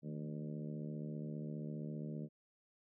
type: harmonic tone with a mistuned harmonic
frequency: 75 Hz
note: D2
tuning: 37 cents sharp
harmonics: 2 / 3 / 4 / 5 / 6 / 7 / 8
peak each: -43 / -46 / -51 / -54 / -56 / -58 / -58 dBFS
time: 0.02-2.29 s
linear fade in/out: 50 ms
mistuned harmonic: 2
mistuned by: +68 cents
effects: none